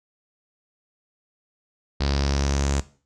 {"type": "tone with low-pass filter sweep", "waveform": "sawtooth", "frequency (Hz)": 69.8, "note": "C#2", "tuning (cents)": 13, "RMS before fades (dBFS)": -23, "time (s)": [2, 2.81], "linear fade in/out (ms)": 10, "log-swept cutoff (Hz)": [4600, 7200], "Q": 4.4, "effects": ["noise-tail reverb RT60 0.4 s tail -17 dB re dry"]}